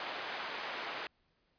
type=band-pass noise; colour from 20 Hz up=pink; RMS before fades=-41 dBFS; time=0-1.07 s; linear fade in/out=2 ms; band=640 to 3400 Hz; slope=12 dB/octave; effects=pink hiss -75 dBFS RMS until 1.58 s + resampled to 11025 Hz